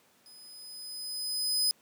sawtooth tone with level ramp, 5020 Hz, D#8, 15 cents sharp, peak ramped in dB -49 to -21 dBFS, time 0.26-1.71 s, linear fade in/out 0 ms, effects pink hiss -64 dBFS RMS until 1.81 s + high-pass 200 Hz 12 dB/octave

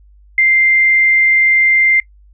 sine tone, 2093 Hz, C7, in tune, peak -8 dBFS, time 0.38-2 s, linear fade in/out 2 ms, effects noise-tail reverb RT60 0.1 s tail -21 dB re dry + added 50 Hz sine -42 dBFS peak until 2.33 s

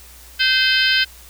harmonic tone with a mistuned harmonic, 517 Hz, C5, 21 cents flat, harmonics 3 / 4 / 5 / 6 / 7 / 8 / 9 / 10, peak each -18 / -25 / -22 / -19 / -26 / -24 / -29 / -24 dBFS, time 0.39-1.05 s, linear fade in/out 20 ms, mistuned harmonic 10, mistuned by -55 cents, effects added 60 Hz sine -44 dBFS peak until 1.29 s + white hiss -44 dBFS RMS until 1.29 s

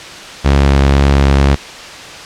sawtooth tone with vibrato, 69.3 Hz, C#2, in tune, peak -3 dBFS, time 0.44-1.56 s, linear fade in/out 20 ms, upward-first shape sine, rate 2 Hz, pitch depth 10 cents each way, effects white hiss -29 dBFS RMS until 2.25 s + low-pass 5000 Hz 12 dB/octave

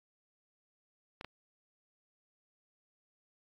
clicks, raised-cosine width 0.3 ms, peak -26 dBFS, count 2, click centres 1.211 / 1.246 s, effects AAC 48 kbps

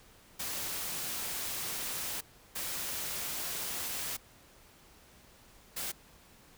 white noise bursts at uneven times, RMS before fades -37 dBFS, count 3, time 0.39-2.21 / 2.55-4.17 / 5.76-5.92 s, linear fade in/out 10 ms, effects pink hiss -59 dBFS RMS until 6.57 s

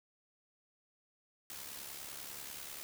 white noise with amplitude modulation, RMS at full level -44 dBFS, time 1.5-2.83 s, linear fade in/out 0 ms, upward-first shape sine, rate 70.2 Hz, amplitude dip 55%, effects none

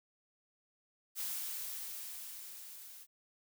blue noise with level ramp, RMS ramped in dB -38 to -53 dBFS, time 1.15-3.07 s, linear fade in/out 50 ms, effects none

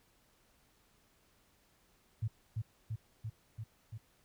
sine tone with echo, 110 Hz, A2, in tune, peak -31 dBFS, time 2.22-2.28 s, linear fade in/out 10 ms, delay 340 ms, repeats 5, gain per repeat -2 dB, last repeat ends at 3.98 s, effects pink hiss -70 dBFS RMS until 4.24 s

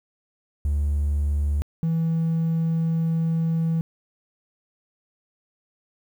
triangle tone pair in turn, 72.9 / 163.65 Hz, D2 / E3, -12 / -12 cents, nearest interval octave + major second, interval 1400 cents, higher second, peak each -17 dBFS, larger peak neither, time 0.65-1.62 / 1.83-3.81 s, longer second, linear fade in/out 0 ms, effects tanh soft clip ceiling -15 dBFS + 9-bit

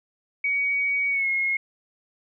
sine tone with pitch glide, 2253 to 2159 Hz, C#7 to C#7, +28 to -46 cents, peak -21 dBFS, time 0.44-1.57 s, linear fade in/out 5 ms, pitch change -74 cents, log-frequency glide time 1.1-1.28 s, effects none

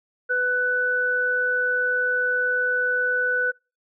sine tone pair together, 497.5 / 1490.8 Hz, B4 / F#6, +13 / +13 cents, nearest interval octave + perfect fifth, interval 1900 cents, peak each -27 / -20 dBFS, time 0.29-3.52 s, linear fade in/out 20 ms, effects noise-tail reverb RT60 0.3 s tail -26 dB re dry

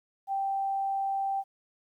sine tone, 783 Hz, G5, 2 cents flat, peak -27 dBFS, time 0.27-1.44 s, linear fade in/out 50 ms, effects 11-bit

